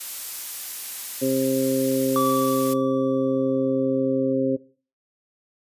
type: noise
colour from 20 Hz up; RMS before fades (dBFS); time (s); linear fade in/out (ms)
blue; -31; 0-2.74; 10
type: harmonic tone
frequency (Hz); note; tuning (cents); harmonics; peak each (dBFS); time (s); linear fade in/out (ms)
132.8; C3; +26; 1 / 2 / 3 / 4; -33 / -22 / -27 / -24; 1.21-4.57; 20
type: tone with exponential decay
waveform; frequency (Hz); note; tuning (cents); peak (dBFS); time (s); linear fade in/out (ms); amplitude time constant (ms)
triangle; 1155; D6; -29; -18; 2.16-4.33; 1; 470
effects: noise-tail reverb RT60 0.4 s tail -19 dB re dry + resampled to 32000 Hz